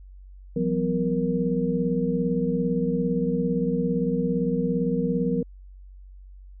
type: tone cluster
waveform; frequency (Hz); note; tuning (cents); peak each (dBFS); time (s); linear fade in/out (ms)
sine; 171.3 / 188.9 / 251.6 / 469.4; F3 / F#3 / B3 / A#4; -33 / +36 / +32 / +12; -27; 0.56-5.43; 5
effects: added 47 Hz sine -42 dBFS peak until 6.6 s